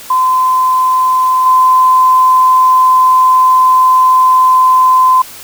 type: tone with level steps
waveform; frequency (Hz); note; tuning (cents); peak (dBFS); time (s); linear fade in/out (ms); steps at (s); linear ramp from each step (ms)
sine; 1026; C6; -34; -7 / -4; 0.1-5.22; 5; 1.46; 2
effects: white hiss -31 dBFS RMS until 5.43 s